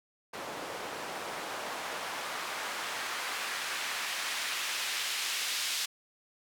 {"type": "noise with band-pass filter sweep", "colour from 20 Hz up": "white", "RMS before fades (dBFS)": -36, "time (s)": [0.33, 5.86], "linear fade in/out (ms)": 10, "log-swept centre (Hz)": [510, 3400], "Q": 0.81, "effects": []}